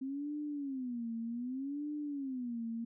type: tone with vibrato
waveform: sine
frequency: 260.8 Hz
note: C4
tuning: 5 cents flat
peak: -36 dBFS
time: 0.01-2.85 s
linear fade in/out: 10 ms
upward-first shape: sine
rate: 0.65 Hz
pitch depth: 230 cents each way
effects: none